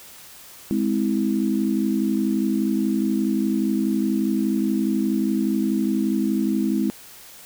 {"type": "chord", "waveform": "sine", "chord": "Ab augmented", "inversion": "none", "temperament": "just", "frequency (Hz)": [207.7, 259.6, 324.5], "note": ["Ab3", "C4", "E4"], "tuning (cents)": [0, -13, -27], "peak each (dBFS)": [-22, -24, -24], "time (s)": [0.71, 6.9], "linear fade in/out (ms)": 0, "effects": ["white hiss -44 dBFS RMS until 7.45 s"]}